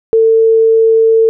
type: tone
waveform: sine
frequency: 448.6 Hz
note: A4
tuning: 34 cents sharp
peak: -5 dBFS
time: 0.13-1.29 s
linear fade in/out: 0 ms
effects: none

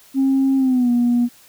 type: tone with pitch glide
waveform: sine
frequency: 268.9 to 241 Hz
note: C4 to B3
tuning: +47 to -42 cents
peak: -12 dBFS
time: 0.14-1.29 s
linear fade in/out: 50 ms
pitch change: -189 cents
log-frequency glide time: 0.57-0.9 s
effects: tanh soft clip ceiling -10 dBFS + white hiss -49 dBFS RMS until 1.48 s

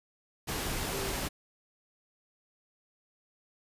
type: tone in noise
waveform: sine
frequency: 392 Hz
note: G4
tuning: in tune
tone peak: -37 dBFS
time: 0.91-1.13 s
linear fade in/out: 20 ms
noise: pink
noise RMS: -34 dBFS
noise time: 0.47-1.29 s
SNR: -6 dB
effects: resampled to 32000 Hz

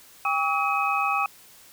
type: tone cluster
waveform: sine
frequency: 800 / 1132 / 1280 / 2530 Hz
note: G5 / C#6 / D#6 / D#7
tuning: +35 / +36 / +49 / +28 cents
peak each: -27 dBFS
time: 0.25-1.26 s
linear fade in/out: 2 ms
effects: white hiss -51 dBFS RMS until 1.72 s

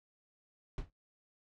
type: noise with exponential decay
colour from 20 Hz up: brown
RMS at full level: -32 dBFS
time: 0.78-0.9 s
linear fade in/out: 1 ms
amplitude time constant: 26 ms
effects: noise-tail reverb RT60 0.1 s tail -17 dB re dry + low-pass 5000 Hz 12 dB/octave

